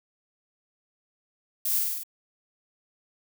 violet noise with echo, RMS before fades -27 dBFS, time 1.65-1.79 s, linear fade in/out 5 ms, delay 49 ms, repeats 5, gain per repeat -2 dB, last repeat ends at 2.035 s, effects none

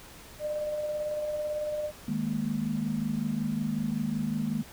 sine tone with tremolo, 602 Hz, D5, 43 cents sharp, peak -28 dBFS, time 0.39-1.92 s, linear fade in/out 50 ms, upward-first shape square, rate 18 Hz, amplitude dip 25%
sine chord, D# suspended fourth, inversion none, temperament equal, 155.56 / 207.7 / 233.1 Hz, D#3 / G#3 / A#3, 0 / 0 / 0 cents, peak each -34 / -31 / -31 dBFS, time 2.08-4.63 s, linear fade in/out 5 ms
effects pink hiss -49 dBFS RMS until 4.72 s

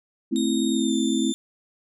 sine chord, A minor, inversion none, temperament equal, 220 / 261.6 / 329.6 Hz, A3 / C4 / E4, 0 / 0 / 0 cents, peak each -25 / -24 / -25 dBFS, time 0.31-1.33 s, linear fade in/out 20 ms
25% pulse tone with pitch glide, 3710 to 3561 Hz, A#7 to A7, -9 to +20 cents, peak -26 dBFS, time 0.36-1.34 s, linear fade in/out 0 ms, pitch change -71 cents, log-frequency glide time 0.71-0.93 s
effects none

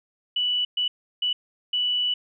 sine tone bursts at uneven times, 2960 Hz, F#7, in tune, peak -21 dBFS, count 4, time 0.36-0.65 / 0.77-0.88 / 1.22-1.33 / 1.73-2.14 s, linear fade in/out 5 ms, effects none

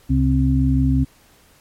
harmonic tone, 66 Hz, C2, 16 cents sharp, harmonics 1 / 2 / 4, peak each -18 / -18 / -18 dBFS, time 0.09-1.05 s, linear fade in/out 20 ms, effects pink hiss -53 dBFS RMS until 1.6 s + MP3 64 kbps

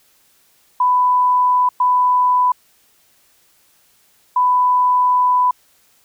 sine tone bursts at uneven times, 996 Hz, B5, 14 cents sharp, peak -11 dBFS, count 3, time 0.8-1.69 / 1.8-2.52 / 4.36-5.51 s, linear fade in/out 5 ms, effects white hiss -56 dBFS RMS until 6.04 s

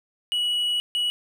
triangle tone bursts at uneven times, 2928 Hz, F#7, 19 cents flat, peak -20 dBFS, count 2, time 0.32-0.8 / 0.95-1.1 s, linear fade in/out 0 ms, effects none

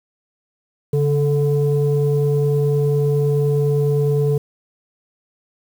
sine tone pair together, 142.7 / 437.9 Hz, D3 / A4, -49 / -8 cents, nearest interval octave + perfect fifth, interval 1941 cents, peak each -15 / -17 dBFS, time 0.93-4.38 s, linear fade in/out 5 ms, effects tanh soft clip ceiling -9 dBFS + 7-bit

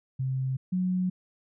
sine tone pair in turn, 131.5 / 183.36 Hz, C3 / F#3, +9 / -15 cents, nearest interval tritone, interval 576 cents, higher second, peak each -26 / -24 dBFS, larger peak second, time 0.19-0.57 / 0.72-1.1 s, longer neither, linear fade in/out 10 ms, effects none

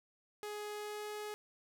sawtooth tone with pitch glide, 418.2 to 420.6 Hz, G#4 to G#4, +12 to +22 cents, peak -37 dBFS, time 0.43-1.34 s, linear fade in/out 0 ms, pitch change +10 cents, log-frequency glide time 0.73-1.07 s, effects none

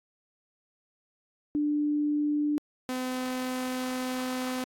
sine / sawtooth tone pair in turn, 295.9 / 255 Hz, D4 / C4, +13 / -44 cents, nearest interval minor third, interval 257 cents, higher first, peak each -24 / -26 dBFS, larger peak first, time 1.55-2.58 / 2.89-4.64 s, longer second, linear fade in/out 0 ms, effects AAC 64 kbps

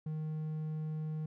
triangle tone, 155.5 Hz, D#3, 1 cent flat, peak -33 dBFS, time 0.06-1.26 s, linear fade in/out 5 ms, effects none

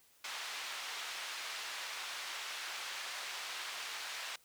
white band-pass noise, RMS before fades -43 dBFS, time 0.24-4.36 s, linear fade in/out 5 ms, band 880 to 4000 Hz, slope 12 dB/octave, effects white hiss -67 dBFS RMS until 4.44 s

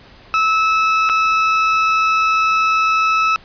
30% pulse tone with dropouts, 1303 Hz, E6, 20 cents flat, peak -10 dBFS, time 0.34-3.36 s, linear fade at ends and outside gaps 0 ms, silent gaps 1.091-1.097 s, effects pink hiss -44 dBFS RMS until 3.44 s + resampled to 11025 Hz

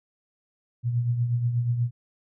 sine tone with tremolo, 120 Hz, B2, 49 cents flat, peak -19 dBFS, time 0.83-1.91 s, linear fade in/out 50 ms, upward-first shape triangle, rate 8.3 Hz, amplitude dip 60%, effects none

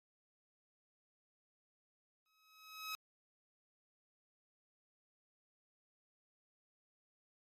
15% pulse tone with exponential growth, 1277 Hz, D#6, 45 cents sharp, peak -33 dBFS, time 2.26-2.95 s, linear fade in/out 0 ms, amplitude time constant 150 ms, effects AAC 64 kbps

